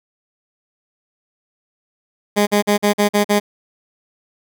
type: tone bursts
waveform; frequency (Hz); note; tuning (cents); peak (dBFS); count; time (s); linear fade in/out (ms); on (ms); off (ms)
15% pulse; 206.1; G#3; -13; -6; 7; 2.36-3.4; 20; 110; 45
effects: none